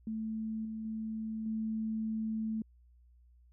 sine tone with level steps, 220 Hz, A3, in tune, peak -34 / -37 / -35 / -32 dBFS, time 0.07-2.62 s, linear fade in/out 2 ms, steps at 0.65 / 0.85 / 1.46 s, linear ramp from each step 2 ms, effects added 60 Hz sine -59 dBFS peak until 3.52 s

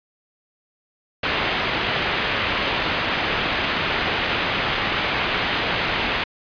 white low-pass noise, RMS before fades -23 dBFS, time 1.23-6.24 s, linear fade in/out 5 ms, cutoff 3200 Hz, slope 24 dB/octave, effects resampled to 11025 Hz

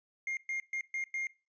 triangle tone bursts at uneven times, 2123 Hz, C7, 25 cents sharp, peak -31 dBFS, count 5, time 0.27-0.37 / 0.49-0.6 / 0.73-0.81 / 0.94-1.04 / 1.14-1.27 s, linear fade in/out 2 ms, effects noise-tail reverb RT60 0.3 s tail -20 dB re dry + resampled to 16000 Hz

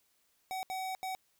square tone bursts at uneven times, 755 Hz, F#5, 35 cents sharp, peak -36 dBFS, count 3, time 0.51-0.63 / 0.7-0.95 / 1.03-1.15 s, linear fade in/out 0 ms, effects white hiss -73 dBFS RMS until 1.39 s

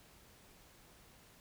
silence, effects pink hiss -62 dBFS RMS until 1.4 s

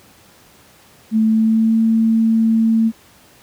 sine tone with pitch glide, 219.9 to 224.5 Hz, A3 to A3, -1 to +35 cents, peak -11 dBFS, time 1.11-2.92 s, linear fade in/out 50 ms, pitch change +36 cents, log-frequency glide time 1.25-1.78 s, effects pink hiss -48 dBFS RMS until 3.42 s + high-pass 80 Hz 12 dB/octave

